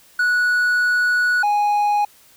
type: tone pair in turn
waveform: triangle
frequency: 1469 / 827.8 Hz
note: F#6 / G#5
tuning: -13 / -6 cents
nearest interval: minor seventh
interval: 993 cents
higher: first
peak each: -13 dBFS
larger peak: neither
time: 0.19-1.43 / 1.43-2.05 s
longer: first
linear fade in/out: 5 ms
effects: white hiss -51 dBFS RMS until 2.36 s